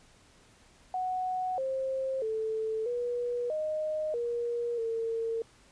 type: tone with pitch steps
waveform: sine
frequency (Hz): 740 / 530 / 440 / 484.2 / 618 / 474.4 / 454.6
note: F#5 / C5 / A4 / B4 / D#5 / A#4 / A#4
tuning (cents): 0 / +22 / 0 / -34 / -12 / +30 / -43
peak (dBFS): -29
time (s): 0.94-5.42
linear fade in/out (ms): 2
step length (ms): 640
effects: pink hiss -60 dBFS RMS until 5.71 s + resampled to 22050 Hz